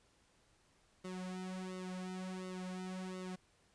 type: tone with flanger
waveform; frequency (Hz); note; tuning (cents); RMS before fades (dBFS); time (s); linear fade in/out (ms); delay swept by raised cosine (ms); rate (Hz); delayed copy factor
sawtooth; 185; F#3; 0; -44; 1.04-3.36; 10; 1.2 to 3.6; 1.4; -1
effects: pink hiss -71 dBFS RMS until 3.74 s + resampled to 22050 Hz